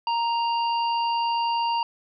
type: harmonic tone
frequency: 932.3 Hz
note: A#5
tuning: in tune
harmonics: 1 / 3 / 5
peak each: -22 / -32 / -36 dBFS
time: 0.07-1.83 s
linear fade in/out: 2 ms
effects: none